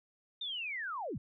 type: linear sweep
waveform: sine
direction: down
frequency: 3675 to 76.3 Hz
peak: -36 dBFS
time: 0.41-1.18 s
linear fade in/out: 5 ms
effects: none